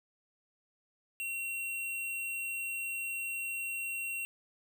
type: tone with sample-and-hold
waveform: sine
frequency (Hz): 2734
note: F7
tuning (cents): -37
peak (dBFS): -34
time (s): 1.2-4.25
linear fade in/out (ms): 0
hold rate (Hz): 11025
effects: none